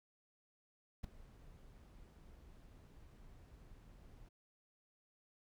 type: noise with ADSR envelope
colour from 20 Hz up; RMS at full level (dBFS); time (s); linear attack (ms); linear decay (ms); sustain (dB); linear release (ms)
brown; -40; 1.03-4.29; 14; 5; -19; 9
effects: none